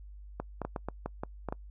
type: clicks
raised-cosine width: 1 ms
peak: -20 dBFS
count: 9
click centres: 0.4 / 0.617 / 0.65 / 0.762 / 0.886 / 1.06 / 1.235 / 1.487 / 1.525 s
effects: noise-tail reverb RT60 0.1 s tail -26 dB re dry + added 50 Hz sine -45 dBFS peak until 1.7 s